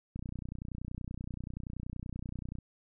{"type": "click train", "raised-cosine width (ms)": 5, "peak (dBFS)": -27, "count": 75, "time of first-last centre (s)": [0.16, 2.586], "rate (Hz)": 30.5, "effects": []}